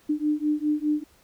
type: beating tone pair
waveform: sine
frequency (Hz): 298 / 302.9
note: D4 / D#4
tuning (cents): +25 / -46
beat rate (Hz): 4.9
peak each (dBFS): -25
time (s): 0.09-1.04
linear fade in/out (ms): 10
effects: pink hiss -59 dBFS RMS until 1.23 s